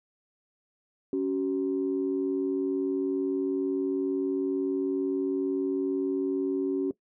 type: tone pair together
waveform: sine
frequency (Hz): 278.9 / 378.9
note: C#4 / F#4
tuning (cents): +11 / +41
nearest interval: perfect fourth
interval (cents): 530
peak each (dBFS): -27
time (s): 1.13-6.91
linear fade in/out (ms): 2
effects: noise-tail reverb RT60 0.1 s tail -19 dB re dry + tanh soft clip ceiling -18 dBFS